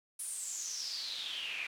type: noise with band-pass filter sweep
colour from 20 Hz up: pink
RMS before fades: -40 dBFS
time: 0.19-1.67 s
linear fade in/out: 5 ms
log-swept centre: 10000 to 2300 Hz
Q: 7.9
effects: none